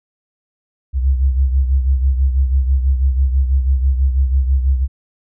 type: beating tone pair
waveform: sine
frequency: 65.6 / 71.7 Hz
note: C2 / D2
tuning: +5 / -41 cents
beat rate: 6.1 Hz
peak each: -12 / -20 dBFS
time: 0.93-4.88 s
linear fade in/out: 50 ms
effects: none